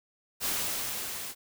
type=noise with level ramp; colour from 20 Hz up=white; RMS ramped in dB=-29 to -39 dBFS; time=0.4-1.35 s; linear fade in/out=50 ms; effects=none